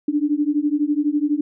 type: beating tone pair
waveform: sine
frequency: 289.1 / 301.1 Hz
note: D4 / D4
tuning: -27 / +43 cents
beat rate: 12 Hz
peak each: -20 dBFS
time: 0.08-1.41 s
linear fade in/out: 5 ms
effects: none